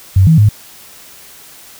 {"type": "tone with pitch steps", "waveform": "sine", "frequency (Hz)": [94.9, 160.8, 105.1], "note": ["F#2", "E3", "G#2"], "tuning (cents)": [44, -43, 21], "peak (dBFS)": -4, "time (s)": [0.16, 0.49], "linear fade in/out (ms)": 5, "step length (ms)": 110, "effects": ["white hiss -38 dBFS RMS until 1.79 s"]}